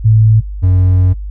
sine / triangle tone pair in turn, 109.5 / 92.08 Hz, A2 / F#2, -8 / -8 cents, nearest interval minor third, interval 300 cents, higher first, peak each -5 dBFS, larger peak neither, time 0.04-0.41 / 0.62-1.14 s, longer second, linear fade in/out 20 ms, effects noise-tail reverb RT60 0.1 s tail -18 dB re dry + added 50 Hz sine -20 dBFS peak until 1.3 s

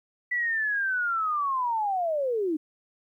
sine linear sweep, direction down, 1978 to 293.7 Hz, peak -24 dBFS, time 0.31-2.57 s, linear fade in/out 10 ms, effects 11-bit

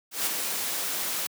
white noise with ADSR envelope, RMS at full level -25 dBFS, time 0.11-1.27 s, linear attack 160 ms, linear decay 4 ms, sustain -5 dB, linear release 5 ms, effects high-pass 200 Hz 12 dB/octave

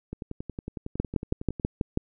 two click trains, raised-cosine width 3 ms, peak -21 / -11 dBFS, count 17 / 7, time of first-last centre 0.13-1.598 / 1-1.974 s, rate 10.9 / 6.16 Hz, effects none

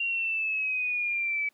sine exponential sweep, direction down, 2773 to 2290 Hz, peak -26 dBFS, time 0-1.49 s, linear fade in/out 5 ms, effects pink hiss -68 dBFS RMS until 1.53 s + high-pass 200 Hz 12 dB/octave

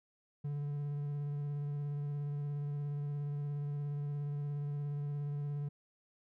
triangle tone with vibrato, 144.8 Hz, D3, 24 cents flat, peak -33 dBFS, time 0.44-5.69 s, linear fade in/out 10 ms, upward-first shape square, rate 17 Hz, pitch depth 14 cents each way, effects none

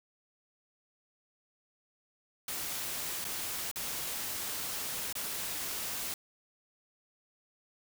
white noise with dropouts, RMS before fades -37 dBFS, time 2.48-6.14 s, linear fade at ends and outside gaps 2 ms, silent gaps 3.244-3.25 / 3.714-3.758 / 5.127-5.153 s, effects none

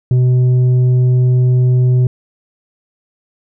sine tone with tanh clipping, 125.8 Hz, B2, 32 cents sharp, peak -9 dBFS, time 0.11-2.07 s, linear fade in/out 2 ms, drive 5 dB, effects none

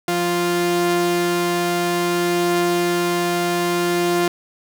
sawtooth tone pair together, 174.3 / 349.2 Hz, F3 / F4, -3 / 0 cents, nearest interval octave, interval 1203 cents, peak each -21 / -14 dBFS, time 0.08-4.28 s, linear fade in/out 2 ms, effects none

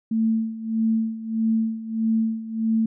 sine tone with tremolo, 223.2 Hz, A3, 25 cents sharp, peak -17 dBFS, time 0.11-2.86 s, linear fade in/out 5 ms, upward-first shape sine, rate 1.6 Hz, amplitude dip 80%, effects none

